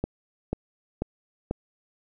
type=click train; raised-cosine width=2 ms; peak=-13 dBFS; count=4; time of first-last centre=0.04-1.511 s; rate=2.04 Hz; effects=none